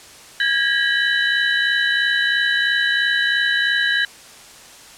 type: tone cluster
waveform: sine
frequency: 1632 / 1695 / 1915 / 3011 / 3936 Hz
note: G#6 / G#6 / A#6 / F#7 / B7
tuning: -31 / +35 / +46 / +30 / -7 cents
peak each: -18 / -25 / -25 / -25 / -24 dBFS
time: 0.4-4.05 s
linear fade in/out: 2 ms
effects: white hiss -42 dBFS RMS until 4.97 s + low-pass 9000 Hz 12 dB/octave